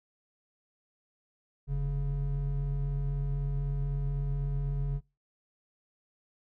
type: tone pair together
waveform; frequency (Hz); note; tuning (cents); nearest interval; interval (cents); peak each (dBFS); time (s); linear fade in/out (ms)
triangle; 43.96 / 140; F1 / C#3; +12 / +18; octave + minor sixth; 2006; -29 / -29; 1.67-5.01; 50
effects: noise-tail reverb RT60 0.3 s tail -26 dB re dry